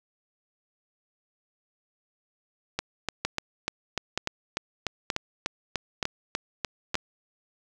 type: two click trains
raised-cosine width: 0.2 ms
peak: -10 / -9 dBFS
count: 15 / 5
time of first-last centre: 2.79-6.944 / 3.25-6.954 s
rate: 3.37 / 1.08 Hz
effects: none